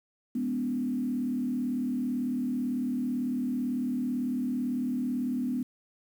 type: tone with frequency modulation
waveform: sine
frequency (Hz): 248.9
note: B3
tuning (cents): +14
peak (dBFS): -27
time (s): 0.35-5.63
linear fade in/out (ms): 5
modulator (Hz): 38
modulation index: 0.84
effects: 9-bit